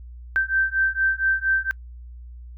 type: beating tone pair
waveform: sine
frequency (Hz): 1557 / 1561.3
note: G6 / G6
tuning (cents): -12 / -7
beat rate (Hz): 4.3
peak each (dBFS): -22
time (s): 0.36-1.71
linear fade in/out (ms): 0
effects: noise-tail reverb RT60 0.1 s tail -25 dB re dry + added 60 Hz sine -37 dBFS peak until 2.57 s